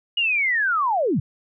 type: linear sweep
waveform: sine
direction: down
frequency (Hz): 2900 to 105.7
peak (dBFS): -18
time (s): 0.17-1.2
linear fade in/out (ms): 5
effects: none